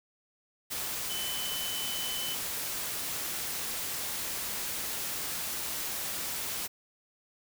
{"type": "tone in noise", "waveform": "sine", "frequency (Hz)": 3029, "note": "F#7", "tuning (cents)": 40, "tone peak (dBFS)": -36, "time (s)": [1.09, 2.36], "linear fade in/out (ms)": 20, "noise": "white", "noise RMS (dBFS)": -35, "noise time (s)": [0.7, 6.68], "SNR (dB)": -4, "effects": []}